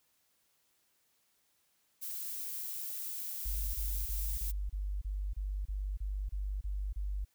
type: noise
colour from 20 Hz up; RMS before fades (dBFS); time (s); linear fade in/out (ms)
violet; -40; 2.01-4.52; 20
type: tone bursts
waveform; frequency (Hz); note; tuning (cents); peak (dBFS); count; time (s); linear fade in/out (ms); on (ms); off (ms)
sine; 49.33; G1; +12; -33; 12; 3.45-7.249; 10; 290; 29
effects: white hiss -74 dBFS RMS until 7.34 s